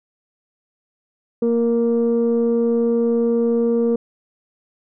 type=tone pair together; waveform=sine; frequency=233.1 / 467.5 Hz; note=A#3 / A#4; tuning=0 / +5 cents; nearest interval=octave; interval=1205 cents; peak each=-17 / -16 dBFS; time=1.42-3.96 s; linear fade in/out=5 ms; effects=tanh soft clip ceiling -10 dBFS